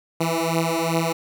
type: beating tone pair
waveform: 10% pulse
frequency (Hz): 163.6 / 166.2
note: E3 / E3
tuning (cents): -13 / +15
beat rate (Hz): 2.6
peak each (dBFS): -15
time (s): 0.2-1.13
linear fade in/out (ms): 10
effects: none